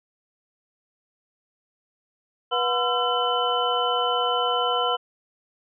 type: tone cluster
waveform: sine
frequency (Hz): 488.5 / 726 / 1017 / 1352 / 3024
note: B4 / F#5 / C6 / E6 / F#7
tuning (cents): -19 / -33 / -50 / +43 / +37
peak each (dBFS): -27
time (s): 2.51-4.97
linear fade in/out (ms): 20
effects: none